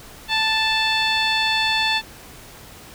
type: tone with low-pass filter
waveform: 15% pulse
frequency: 880 Hz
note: A5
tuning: in tune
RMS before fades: -20 dBFS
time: 0.28-2.02 s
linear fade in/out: 50 ms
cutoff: 4300 Hz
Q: 2.8
effects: pink hiss -42 dBFS RMS until 2.94 s

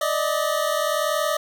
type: tone pair together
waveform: 25% pulse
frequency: 591 / 631.6 Hz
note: D5 / D#5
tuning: +11 / +26 cents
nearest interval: minor second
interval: 115 cents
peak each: -20 dBFS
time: 0.01-1.37 s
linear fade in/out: 5 ms
effects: 9-bit

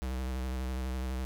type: tone with vibrato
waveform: square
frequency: 64.2 Hz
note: C2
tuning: 32 cents flat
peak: -33 dBFS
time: 0.02-1.25 s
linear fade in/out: 0 ms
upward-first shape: square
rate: 12 Hz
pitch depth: 32 cents each way
effects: none

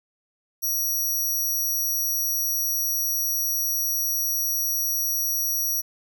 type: tone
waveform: 10% pulse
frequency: 5770 Hz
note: F#8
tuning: 44 cents flat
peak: -17 dBFS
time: 0.62-5.82 s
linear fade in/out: 20 ms
effects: none

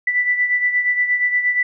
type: beating tone pair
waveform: sine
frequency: 1975.5 / 1984 Hz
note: B6 / B6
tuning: 0 / +7 cents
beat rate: 8.5 Hz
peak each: -16 / -23 dBFS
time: 0.07-1.63 s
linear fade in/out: 5 ms
effects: none

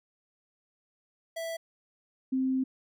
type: tone pair in turn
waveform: square / sine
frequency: 659.3 / 261.6 Hz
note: E5 / C4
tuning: 0 / 0 cents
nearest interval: octave + major third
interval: 1600 cents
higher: first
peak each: -34 / -25 dBFS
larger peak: second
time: 1.36-1.57 / 2.32-2.64 s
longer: second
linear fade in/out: 10 ms
effects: none

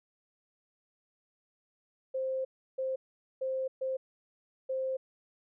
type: tone bursts at uneven times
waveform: sine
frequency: 525 Hz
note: C5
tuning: 6 cents sharp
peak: -30 dBFS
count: 5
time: 2.14-2.45 / 2.78-2.96 / 3.41-3.68 / 3.81-3.97 / 4.69-4.97 s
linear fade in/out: 10 ms
effects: none

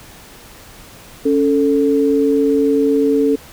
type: tone pair together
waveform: sine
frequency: 278.5 / 442.1 Hz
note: C#4 / A4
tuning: +8 / +8 cents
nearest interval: minor sixth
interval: 800 cents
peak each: -14 dBFS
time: 1.25-3.36 s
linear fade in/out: 10 ms
effects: pink hiss -40 dBFS RMS until 3.52 s

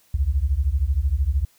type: beating tone pair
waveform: sine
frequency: 62.8 / 75.8 Hz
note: B1 / D#2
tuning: +30 / -45 cents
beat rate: 13 Hz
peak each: -21 dBFS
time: 0.14-1.45 s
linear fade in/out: 5 ms
effects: white hiss -59 dBFS RMS until 1.58 s

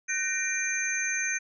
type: tone cluster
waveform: sine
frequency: 1520 / 1852 / 2374 / 6290 Hz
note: F#6 / A#6 / D7 / G8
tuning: +46 / -12 / +18 / +5 cents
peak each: -34 / -33 / -31 / -31 dBFS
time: 0.08-1.39 s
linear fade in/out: 20 ms
effects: none

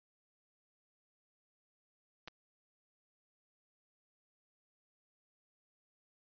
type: clicks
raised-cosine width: 0.2 ms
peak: -29 dBFS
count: 2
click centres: 2.276 / 2.282 s
effects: resampled to 11025 Hz

